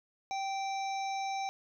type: harmonic tone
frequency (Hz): 780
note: G5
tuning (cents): -9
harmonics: 1 / 3 / 5 / 7 / 8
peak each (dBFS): -33 / -43 / -47 / -50 / -51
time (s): 0.31-1.49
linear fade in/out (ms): 0
effects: 12-bit